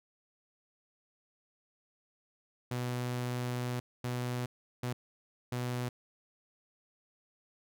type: tone bursts at uneven times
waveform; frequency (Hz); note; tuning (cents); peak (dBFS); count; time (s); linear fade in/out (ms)
sawtooth; 123.47; B2; 0; -29; 4; 2.71-3.8 / 4.04-4.46 / 4.83-4.93 / 5.52-5.89; 5
effects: none